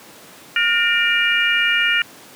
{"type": "harmonic tone with a mistuned harmonic", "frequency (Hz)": 474.1, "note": "A#4", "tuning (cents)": 29, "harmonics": [3, 4, 5, 6], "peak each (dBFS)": [-20, -20, -20, -20], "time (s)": [0.56, 2.02], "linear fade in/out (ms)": 2, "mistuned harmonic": 4, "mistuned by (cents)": -64, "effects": ["pink hiss -42 dBFS RMS until 2.35 s", "high-pass 200 Hz 12 dB/octave"]}